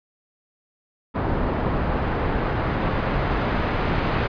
pink noise with low-pass filter sweep, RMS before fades -23 dBFS, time 1.14-4.28 s, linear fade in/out 20 ms, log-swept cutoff 1100 to 2100 Hz, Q 0.77, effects resampled to 11025 Hz

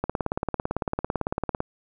click train, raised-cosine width 1 ms, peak -11 dBFS, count 29, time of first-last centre 0.04-1.604 s, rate 17.9 Hz, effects none

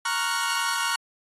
sawtooth chord, Gb major seventh, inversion first, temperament equal, 932.3 / 1108.7 / 1396.9 / 1480 Hz, Bb5 / Db6 / F6 / Gb6, 0 / 0 / 0 / 0 cents, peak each -26 dBFS, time 0.05-0.96 s, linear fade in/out 5 ms, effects AAC 32 kbps

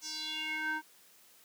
square tone with band-pass filter sweep, 311.1 Hz, D#4, in tune, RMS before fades -37 dBFS, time 0.01-0.82 s, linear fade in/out 50 ms, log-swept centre 6200 to 1200 Hz, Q 4.6, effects white hiss -61 dBFS RMS until 1.44 s + high-pass 150 Hz 12 dB/octave

